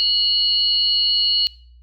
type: tone cluster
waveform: sine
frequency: 2926 / 4203 / 4414 Hz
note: F#7 / C8 / C#8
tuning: -20 / +7 / -8 cents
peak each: -20 dBFS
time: 0-1.47 s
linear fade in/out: 0 ms
effects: noise-tail reverb RT60 0.5 s tail -21 dB re dry + added 60 Hz sine -44 dBFS peak until 1.82 s